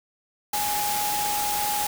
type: tone in noise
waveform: sine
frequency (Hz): 830.6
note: G#5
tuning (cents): 0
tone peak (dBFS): -26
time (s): 0.53-1.87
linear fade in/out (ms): 5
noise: white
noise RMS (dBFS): -28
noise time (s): 0.53-1.87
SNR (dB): -1
effects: none